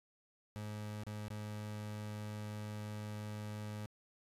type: tone with dropouts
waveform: 30% pulse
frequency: 105.7 Hz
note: G#2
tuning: 31 cents sharp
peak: -39 dBFS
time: 0.56-3.86 s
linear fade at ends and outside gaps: 0 ms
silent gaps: 1.035-1.066 / 1.282-1.303 s
effects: resampled to 32000 Hz